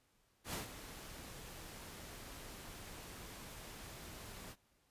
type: noise with ADSR envelope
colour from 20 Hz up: pink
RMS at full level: -40 dBFS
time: 0.44-4.56 s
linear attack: 93 ms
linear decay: 140 ms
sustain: -11 dB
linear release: 53 ms
effects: pink hiss -75 dBFS RMS until 4.9 s + resampled to 32000 Hz